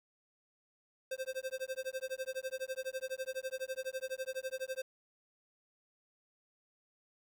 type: tone with tremolo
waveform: square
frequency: 523.3 Hz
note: C5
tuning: in tune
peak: -35 dBFS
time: 1.11-4.82 s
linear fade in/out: 5 ms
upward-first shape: sine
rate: 12 Hz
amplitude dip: 100%
effects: 11-bit